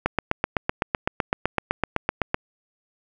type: click train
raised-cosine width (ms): 0.5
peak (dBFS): -5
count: 19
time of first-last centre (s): 0.06-2.344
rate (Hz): 7.88
effects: none